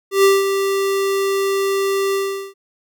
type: tone with ADSR envelope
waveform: square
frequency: 392 Hz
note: G4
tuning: in tune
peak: -9 dBFS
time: 0.11-2.54 s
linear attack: 130 ms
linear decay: 190 ms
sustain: -8 dB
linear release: 400 ms
effects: none